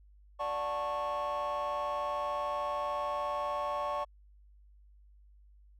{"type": "chord", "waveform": "triangle", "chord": "D major seventh", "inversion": "none", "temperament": "just", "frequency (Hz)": [587.3, 734.2, 881, 1101.2], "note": ["D5", "F#5", "A5", "C#6"], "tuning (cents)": [0, -14, 2, -12], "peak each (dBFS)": [-33, -38, -36, -32], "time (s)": [0.39, 4.05], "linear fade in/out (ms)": 20, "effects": ["tanh soft clip ceiling -26 dBFS", "added 50 Hz sine -56 dBFS peak until 5.79 s"]}